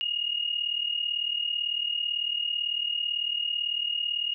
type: tone pair together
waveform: sine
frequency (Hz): 2834 / 2872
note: F7 / F7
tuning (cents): +25 / +48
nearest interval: unison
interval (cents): 23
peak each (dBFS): -31 / -28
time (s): 0.01-4.34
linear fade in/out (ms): 0
effects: none